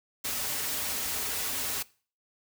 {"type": "noise with comb filter", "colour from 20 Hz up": "white", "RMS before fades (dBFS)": -32, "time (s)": [0.24, 1.83], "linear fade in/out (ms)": 10, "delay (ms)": 5.8, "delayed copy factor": -0.55, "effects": ["noise-tail reverb RT60 0.4 s tail -21 dB re dry"]}